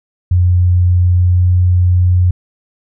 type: tone with pitch glide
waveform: sine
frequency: 89.3 to 89.82 Hz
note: F2 to F2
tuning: +39 to +49 cents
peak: -7 dBFS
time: 0.31-2.31 s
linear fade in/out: 5 ms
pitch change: +10 cents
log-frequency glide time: 1.17-1.39 s
effects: none